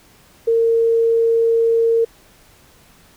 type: tone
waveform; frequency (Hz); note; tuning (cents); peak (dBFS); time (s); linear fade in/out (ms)
sine; 458.2; A#4; -30; -12; 0.47-2.05; 10
effects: pink hiss -50 dBFS RMS until 3.16 s